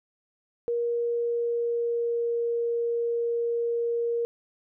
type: tone with pitch glide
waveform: sine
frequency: 472.9 to 469.1 Hz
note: A#4 to A#4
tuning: +25 to +11 cents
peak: -24 dBFS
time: 0.68-4.25 s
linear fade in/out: 0 ms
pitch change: -14 cents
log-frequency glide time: 0.82-2.38 s
effects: none